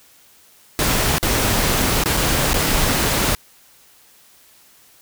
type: noise with dropouts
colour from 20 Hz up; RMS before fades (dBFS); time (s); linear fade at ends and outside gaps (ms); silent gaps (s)
pink; -18; 0.79-3.35; 0; 1.183-1.229 / 2.037-2.058 / 2.168-2.172 / 2.532-2.542
effects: white hiss -51 dBFS RMS until 5.01 s